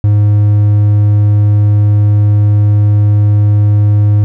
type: tone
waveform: triangle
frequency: 103.83 Hz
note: G#2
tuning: in tune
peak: -3 dBFS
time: 0.04-4.24 s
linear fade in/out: 0 ms
effects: none